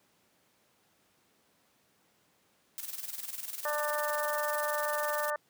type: noise with tremolo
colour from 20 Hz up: blue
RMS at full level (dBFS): -38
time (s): 2.78-5.3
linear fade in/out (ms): 0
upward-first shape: square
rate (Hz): 20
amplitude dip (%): 65
type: harmonic tone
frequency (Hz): 297.8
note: D4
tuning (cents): +24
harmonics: 2 / 3 / 4 / 5 / 6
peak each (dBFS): -33 / -38 / -36 / -41 / -38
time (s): 3.65-5.36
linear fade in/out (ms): 2
effects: pink hiss -69 dBFS RMS until 5.49 s + high-pass 150 Hz 12 dB/octave